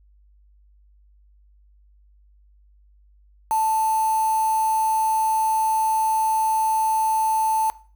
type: tone with quantisation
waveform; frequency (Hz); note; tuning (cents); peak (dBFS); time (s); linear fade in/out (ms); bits
sine; 880; A5; 0; -18; 3.51-7.7; 0; 5
effects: noise-tail reverb RT60 0.4 s tail -18 dB re dry + added 50 Hz sine -52 dBFS peak until 7.95 s